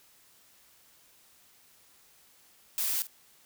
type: noise with echo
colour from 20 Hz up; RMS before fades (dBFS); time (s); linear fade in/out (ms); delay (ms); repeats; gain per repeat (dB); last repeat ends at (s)
blue; -30; 2.78-3.02; 0; 49; 1; -15; 3.069
effects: white hiss -61 dBFS RMS until 3.45 s